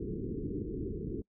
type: low-pass noise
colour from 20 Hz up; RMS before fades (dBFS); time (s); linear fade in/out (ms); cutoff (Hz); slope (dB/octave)
white; -37; 0-1.22; 5; 440; 96
effects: noise-tail reverb RT60 0.1 s tail -25 dB re dry